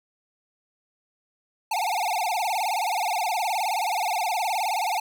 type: tone with vibrato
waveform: square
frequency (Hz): 797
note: G5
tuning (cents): +28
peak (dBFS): -24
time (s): 1.71-5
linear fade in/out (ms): 5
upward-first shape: sine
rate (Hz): 19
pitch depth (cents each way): 220
effects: none

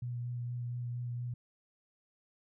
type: tone with vibrato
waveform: sine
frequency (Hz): 121.4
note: B2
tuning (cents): -29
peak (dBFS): -35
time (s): 0.02-1.34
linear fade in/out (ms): 5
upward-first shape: sine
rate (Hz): 4.3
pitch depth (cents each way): 14
effects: none

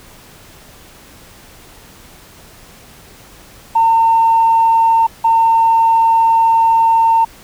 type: tone bursts at uneven times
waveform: sine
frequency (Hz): 908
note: A#5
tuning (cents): -46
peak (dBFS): -7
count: 2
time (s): 3.75-5.07 / 5.24-7.25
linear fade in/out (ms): 10
effects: tanh soft clip ceiling -3 dBFS + pink hiss -41 dBFS RMS until 7.43 s

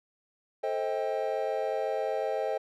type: chord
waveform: triangle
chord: A half-diminished seventh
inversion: none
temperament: just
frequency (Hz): 440 / 528 / 633.6 / 792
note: A4 / C5 / Eb5 / G5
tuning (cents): 0 / +16 / +31 / +18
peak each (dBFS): -32 / -31 / -31 / -33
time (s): 0.63-2.58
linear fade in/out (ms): 10
effects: none

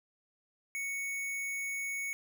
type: tone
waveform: square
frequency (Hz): 2221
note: C#7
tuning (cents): +3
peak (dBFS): -35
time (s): 0.75-2.13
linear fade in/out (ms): 0
effects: none

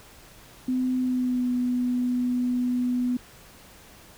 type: tone with pitch glide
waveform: sine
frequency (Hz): 255 to 247.7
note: C4 to B3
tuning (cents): -44 to +5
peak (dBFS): -22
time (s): 0.68-3.17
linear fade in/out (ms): 5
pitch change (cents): -51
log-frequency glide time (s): 0.97-1.5
effects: pink hiss -50 dBFS RMS until 4.17 s

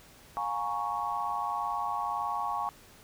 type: chord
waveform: sine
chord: Bb minor seventh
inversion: second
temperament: equal with one note detuned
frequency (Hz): 712.7 / 830.6 / 932.3 / 1108.7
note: F5 / Ab5 / Bb5 / Db6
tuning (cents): +35 / 0 / 0 / 0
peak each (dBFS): -38 / -34 / -37 / -33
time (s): 0.37-2.69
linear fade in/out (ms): 0
effects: pink hiss -55 dBFS RMS until 3.03 s

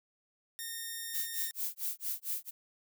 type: tone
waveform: 5% pulse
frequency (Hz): 1834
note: A#6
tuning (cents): -29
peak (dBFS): -28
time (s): 0.59-1.51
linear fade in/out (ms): 0
type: noise with tremolo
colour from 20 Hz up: violet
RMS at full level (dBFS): -34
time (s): 1.13-2.51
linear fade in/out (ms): 20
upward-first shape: sine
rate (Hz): 4.4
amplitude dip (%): 100
effects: none

